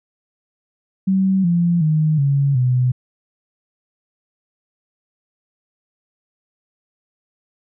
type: tone with pitch steps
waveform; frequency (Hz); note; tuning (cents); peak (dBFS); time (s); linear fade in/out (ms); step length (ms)
sine; 191 / 172.14 / 155.14 / 139.82 / 126.01; G3 / F3 / D#3 / C#3 / B2; -45 / -25 / -5 / +15 / +35; -13; 1.07-2.92; 10; 370
effects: none